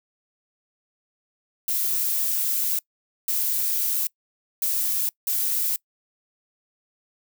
violet noise bursts at uneven times, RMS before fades -24 dBFS, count 4, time 1.68-2.79 / 3.28-4.07 / 4.62-5.09 / 5.27-5.76 s, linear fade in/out 2 ms, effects noise-tail reverb RT60 0.1 s tail -24 dB re dry

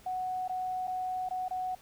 sine tone with dropouts, 740 Hz, F#5, in tune, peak -31 dBFS, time 0.06-1.75 s, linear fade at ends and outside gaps 5 ms, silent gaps 0.479-0.494 / 0.872-0.877 / 1.289-1.308 / 1.483-1.508 s, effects pink hiss -58 dBFS RMS until 1.81 s

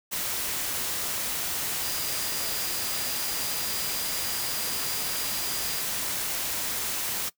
sine tone in noise, 4859 Hz, D#8, 42 cents flat, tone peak -37 dBFS, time 1.82-5.82 s, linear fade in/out 20 ms, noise white, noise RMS -30 dBFS, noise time 0.11-7.3 s, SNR -10 dB, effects noise-tail reverb RT60 0.1 s tail -20 dB re dry

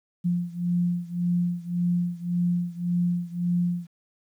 sine beating tone pair, 174.61 / 176.41 Hz, F3 / F3, 0 / +18 cents, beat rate 1.8 Hz, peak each -25 / -27 dBFS, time 0.24-3.87 s, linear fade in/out 20 ms, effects 10-bit

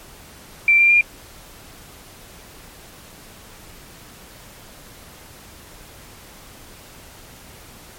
sine tone with pitch steps, 2349 / 2376 / 2404 Hz, D7 / D7 / D7, 0 / +20 / +40 cents, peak -10 dBFS, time 0.68-1.01 s, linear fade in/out 2 ms, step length 110 ms, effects pink hiss -43 dBFS RMS until 7.98 s + MP3 64 kbps

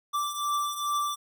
square beating tone pair, 1169 / 1171.4 Hz, D6 / D6, -8 / -5 cents, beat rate 2.4 Hz, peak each -34 / -29 dBFS, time 0.13-1.16 s, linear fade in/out 20 ms, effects none

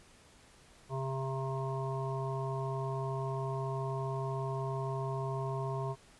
harmonic tone, 133.7 Hz, C3, 38 cents sharp, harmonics 1 / 3 / 5 / 7 / 8, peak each -35 / -40 / -42 / -43 / -44 dBFS, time 0.89-5.96 s, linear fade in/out 50 ms, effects pink hiss -60 dBFS RMS until 6.19 s + resampled to 24000 Hz

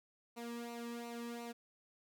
sawtooth tone with flanger, 235.8 Hz, A#3, 20 cents sharp, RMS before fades -45 dBFS, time 0.36-1.53 s, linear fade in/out 20 ms, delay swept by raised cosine 0.59 to 1.4 ms, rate 2.8 Hz, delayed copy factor -0.7, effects none

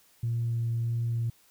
sine tone with vibrato, 116.54 Hz, A#2, in tune, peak -25 dBFS, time 0.23-1.3 s, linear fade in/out 5 ms, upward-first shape sine, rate 1.6 Hz, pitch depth 8 cents each way, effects tanh soft clip ceiling -22 dBFS + white hiss -62 dBFS RMS until 1.5 s

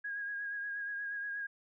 sine tone with vibrato, 1641 Hz, G#6, 21 cents flat, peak -36 dBFS, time 0.04-1.47 s, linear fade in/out 10 ms, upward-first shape sine, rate 8.4 Hz, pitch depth 29 cents each way, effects none

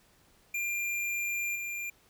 square tone with level steps, 2392 Hz, D7, 31 cents sharp, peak -31 / -35 dBFS, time 0.54-1.9 s, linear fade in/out 5 ms, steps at 1.55 s, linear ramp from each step 10 ms, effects pink hiss -64 dBFS RMS until 2.09 s

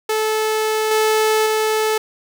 sawtooth tone with level steps, 434.8 Hz, A4, 21 cents flat, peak -13 / -10 / -12 dBFS, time 0.09-1.98 s, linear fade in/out 5 ms, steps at 0.91 / 1.46 s, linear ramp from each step 2 ms, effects none

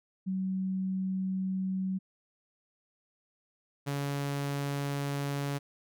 sine / sawtooth tone pair in turn, 188.8 / 141.44 Hz, F#3 / C#3, +35 / +35 cents, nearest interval perfect fourth, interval 500 cents, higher first, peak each -29 / -27 dBFS, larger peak second, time 0.26-1.99 / 3.86-5.59 s, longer neither, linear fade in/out 20 ms, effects none

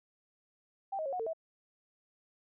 sine tone with pitch steps, 783 / 629 / 547 / 729 / 450 / 650 Hz, G5 / D#5 / C#5 / F#5 / A4 / E5, -2 / +19 / -23 / -26 / +39 / -24 cents, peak -33 dBFS, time 0.92-1.334 s, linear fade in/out 10 ms, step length 69 ms, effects none

